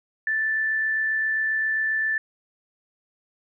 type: tone with amplitude modulation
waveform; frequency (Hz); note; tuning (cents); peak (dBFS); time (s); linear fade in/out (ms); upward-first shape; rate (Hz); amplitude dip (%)
sine; 1760; A6; 0; -20; 0.27-2.18; 2; sine; 67.5; 25
effects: none